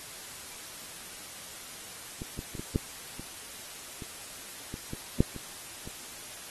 clicks, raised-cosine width 3 ms, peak -25 / -23 / -27 / -23 / -13 / -29 / -29 / -26 / -23 / -8 / -27 / -29 dBFS, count 12, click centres 2.219 / 2.391 / 2.552 / 2.595 / 2.759 / 3.196 / 4.022 / 4.741 / 4.934 / 5.205 / 5.363 / 5.875 s, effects white hiss -44 dBFS RMS until 6.5 s + AAC 32 kbps

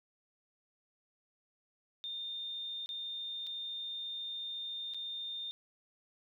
sine tone with dropouts, 3627 Hz, A#7, 48 cents flat, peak -38 dBFS, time 2.04-5.51 s, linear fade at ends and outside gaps 0 ms, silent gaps 2.86-2.891 / 3.466-3.47 / 4.937-4.945 s, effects 12-bit

